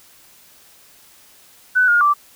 sine tone with pitch steps, 1499 / 1424 / 1169 Hz, F#6 / F6 / D6, +22 / +33 / -8 cents, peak -11 dBFS, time 1.75-2.14 s, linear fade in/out 20 ms, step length 130 ms, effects white hiss -49 dBFS RMS until 2.35 s

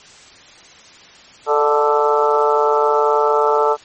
harmonic tone with a mistuned harmonic, 146.83 Hz, D3, in tune, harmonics 3 / 4 / 5 / 6 / 7 / 8 / 9, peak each -16 / -20 / -25 / -18 / -28 / -23 / -20 dBFS, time 1.46-3.77 s, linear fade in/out 50 ms, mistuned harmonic 4, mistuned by +28 cents, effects white hiss -43 dBFS RMS until 3.84 s + MP3 32 kbps

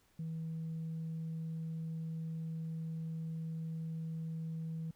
sine tone, 161.7 Hz, E3, 33 cents flat, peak -36 dBFS, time 0.19-4.91 s, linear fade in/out 5 ms, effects tanh soft clip ceiling -35 dBFS + pink hiss -71 dBFS RMS until 4.95 s

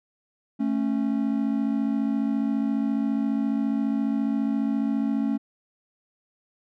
triangle tone pair together, 220 / 274.6 Hz, A3 / C#4, 0 / -16 cents, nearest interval major third, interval 384 cents, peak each -23 dBFS, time 0.59-5.38 s, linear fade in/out 20 ms, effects none

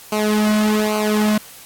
sawtooth tone with flanger, 212.7 Hz, G#3, 42 cents sharp, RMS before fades -17 dBFS, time 0.12-1.38 s, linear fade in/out 5 ms, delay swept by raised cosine 0.56 to 2.26 ms, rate 1.2 Hz, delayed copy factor -0.85, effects white hiss -41 dBFS RMS until 1.65 s + AAC 64 kbps

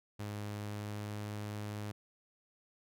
sawtooth tone with pitch glide, 103.83 to 104.55 Hz, G#2 to G#2, 0 to +12 cents, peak -35 dBFS, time 0.19-1.92 s, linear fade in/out 10 ms, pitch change +12 cents, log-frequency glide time 0.58-1.21 s, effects none

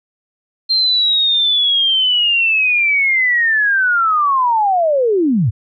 sine linear sweep, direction down, 4186 to 89.1 Hz, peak -11 dBFS, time 0.69-5.51 s, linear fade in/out 20 ms, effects none

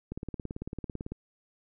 click train, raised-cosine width 3 ms, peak -23 dBFS, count 19, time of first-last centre 0.12-1.12 s, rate 18 Hz, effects none

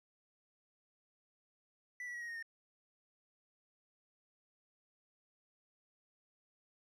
triangle tone with pitch steps, 1975.5 / 1944.9 / 1914.8 / 1885.2 / 1856 / 1827.3 Hz, B6 / B6 / A#6 / A#6 / A#6 / A#6, 0 / -27 / +46 / +19 / -8 / -35 cents, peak -40 dBFS, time 2-2.426 s, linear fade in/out 2 ms, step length 71 ms, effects resampled to 32000 Hz

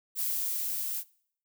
violet noise with level ramp, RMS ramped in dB -30 to -34 dBFS, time 0.15-1.04 s, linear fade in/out 50 ms, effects noise-tail reverb RT60 0.6 s tail -22 dB re dry

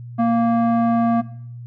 square tone with low-pass filter, 232 Hz, A#3, 8 cents flat, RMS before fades -17 dBFS, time 0.18-1.22 s, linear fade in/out 20 ms, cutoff 950 Hz, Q 1.9, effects noise-tail reverb RT60 0.6 s tail -17 dB re dry + added 120 Hz sine -32 dBFS peak until 1.66 s

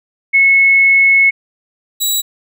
sine / 15% pulse tone pair in turn, 2191 / 3893 Hz, C#7 / B7, -21 / -26 cents, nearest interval minor seventh, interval 995 cents, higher second, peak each -6 dBFS, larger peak neither, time 0.33-1.31 / 2-2.22 s, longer first, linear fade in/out 20 ms, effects none

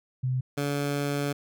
sine / 15% pulse tone pair in turn, 128.4 / 143.14 Hz, C3 / D3, -32 / -44 cents, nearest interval major second, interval 188 cents, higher second, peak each -24 / -20 dBFS, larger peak second, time 0.23-0.41 / 0.57-1.33 s, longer second, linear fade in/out 10 ms, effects none

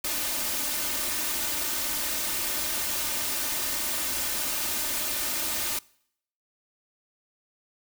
white noise with comb filter, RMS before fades -29 dBFS, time 0.04-5.79 s, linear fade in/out 5 ms, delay 3.3 ms, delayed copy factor +0.65, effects noise-tail reverb RT60 0.7 s tail -24 dB re dry

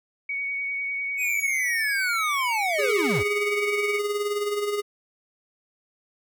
sine tone with vibrato, 2240 Hz, C#7, 18 cents sharp, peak -26 dBFS, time 0.29-3.99 s, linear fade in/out 5 ms, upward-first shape sine, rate 10 Hz, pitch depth 16 cents each way
square linear sweep, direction down, 2551 to 58.6 Hz, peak -25 dBFS, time 1.17-3.24 s, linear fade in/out 50 ms
square tone with tremolo, 412.4 Hz, G#4, 12 cents flat, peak -23 dBFS, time 2.78-4.82 s, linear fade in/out 20 ms, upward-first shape sine, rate 19 Hz, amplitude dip 50%
effects none

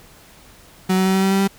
35% pulse tone with pitch steps, 186.7 / 188.22 / 189.74 / 191.28 / 192.84 / 194.4 / 195.98 Hz, F#3 / F#3 / F#3 / G3 / G3 / G3 / G3, +16 / +30 / +44 / -42 / -28 / -14 / 0 cents, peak -13 dBFS, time 0.89-1.478 s, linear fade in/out 10 ms, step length 84 ms, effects pink hiss -47 dBFS RMS until 1.58 s

